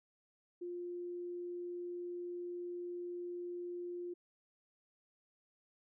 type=tone; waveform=sine; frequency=351.8 Hz; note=F4; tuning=13 cents sharp; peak=-40 dBFS; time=0.61-4.14 s; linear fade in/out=10 ms; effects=none